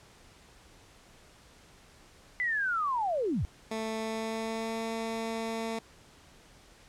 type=linear sweep; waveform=sine; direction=down; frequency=2022 to 55 Hz; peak=-27 dBFS; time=2.4-3.45 s; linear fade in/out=0 ms
type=tone with pitch glide; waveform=15% pulse; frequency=221.2 to 225.7 Hz; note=A3 to A3; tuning=+9 to +44 cents; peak=-26 dBFS; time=3.71-5.79 s; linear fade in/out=5 ms; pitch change=+35 cents; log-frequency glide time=3.98-4.85 s
effects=pink hiss -57 dBFS RMS until 6.88 s + low-pass 9000 Hz 12 dB/octave

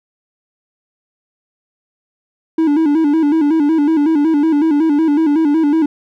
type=tone with vibrato; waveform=triangle; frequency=305.9 Hz; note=D#4; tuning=29 cents flat; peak=-8 dBFS; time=2.58-5.86 s; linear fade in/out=5 ms; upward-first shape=square; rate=5.4 Hz; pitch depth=94 cents each way; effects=none

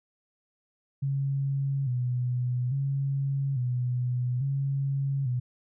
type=tone with vibrato; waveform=sine; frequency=130.81 Hz; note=C3; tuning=in tune; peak=-25 dBFS; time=1.02-5.4 s; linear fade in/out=10 ms; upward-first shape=square; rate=0.59 Hz; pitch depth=90 cents each way; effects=none

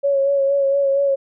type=tone with vibrato; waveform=sine; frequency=554.4 Hz; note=C#5; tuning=in tune; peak=-14 dBFS; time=0.03-1.16 s; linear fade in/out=20 ms; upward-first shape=sine; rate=4.3 Hz; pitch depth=28 cents each way; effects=none

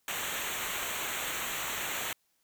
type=noise with comb filter; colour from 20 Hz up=pink; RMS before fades=-35 dBFS; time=0.08-2.13 s; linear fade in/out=2 ms; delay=0.2 ms; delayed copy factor=-0.9; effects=white hiss -74 dBFS RMS until 2.43 s

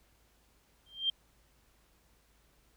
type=tone with exponential growth; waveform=sine; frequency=3173 Hz; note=G7; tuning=20 cents sharp; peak=-24 dBFS; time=0.86-1.1 s; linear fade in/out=5 ms; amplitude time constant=51 ms; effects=added 54 Hz sine -69 dBFS peak until 2.76 s + pink hiss -69 dBFS RMS until 2.76 s

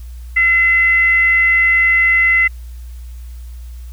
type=tone with frequency modulation; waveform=sine; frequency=2038 Hz; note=C7; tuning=46 cents flat; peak=-9 dBFS; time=0.36-2.48 s; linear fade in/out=10 ms; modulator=672 Hz; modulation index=0.27; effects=added 60 Hz sine -28 dBFS peak until 3.92 s + white hiss -50 dBFS RMS until 3.92 s

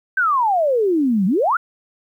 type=exponential two-way sweep; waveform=sine; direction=down then up; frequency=1580 to 178.3 to 1482 Hz; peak=-14 dBFS; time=0.17-1.57 s; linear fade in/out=5 ms; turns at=1.26 s; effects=9-bit

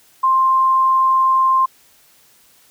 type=tone; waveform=sine; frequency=1052 Hz; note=C6; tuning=9 cents sharp; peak=-11 dBFS; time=0.23-1.66 s; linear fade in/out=10 ms; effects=white hiss -52 dBFS RMS until 2.7 s

